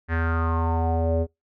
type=tone with low-pass filter sweep; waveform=square; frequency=82.41 Hz; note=E2; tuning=in tune; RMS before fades=-23 dBFS; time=0.08-1.27 s; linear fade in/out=50 ms; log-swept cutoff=1800 to 500 Hz; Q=5.8; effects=noise-tail reverb RT60 0.2 s tail -26 dB re dry